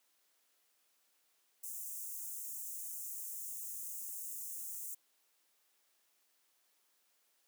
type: high-pass noise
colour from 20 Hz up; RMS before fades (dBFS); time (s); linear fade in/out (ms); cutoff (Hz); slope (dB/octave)
white; -44; 1.63-4.95; 10; 6500; 48
effects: white hiss -75 dBFS RMS until 7.47 s + high-pass 300 Hz 12 dB/octave